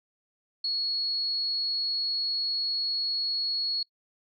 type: tone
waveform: sine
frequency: 4345 Hz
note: C#8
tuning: 35 cents flat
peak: -26 dBFS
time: 0.64-3.83 s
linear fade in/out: 5 ms
effects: noise-tail reverb RT60 0.1 s tail -24 dB re dry